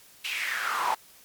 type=noise with high-pass filter sweep; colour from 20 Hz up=brown; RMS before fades=-29 dBFS; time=0.24-0.95 s; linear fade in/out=10 ms; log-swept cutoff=2900 to 860 Hz; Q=4.8; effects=white hiss -54 dBFS RMS until 1.24 s + MP3 96 kbps